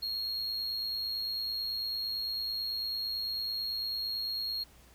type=tone with amplitude modulation; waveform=triangle; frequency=4279 Hz; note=C8; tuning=38 cents sharp; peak=-29 dBFS; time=0.02-4.64 s; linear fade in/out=10 ms; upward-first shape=sine; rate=109 Hz; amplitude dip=45%; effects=added 60 Hz sine -59 dBFS peak until 4.94 s + pink hiss -60 dBFS RMS until 4.94 s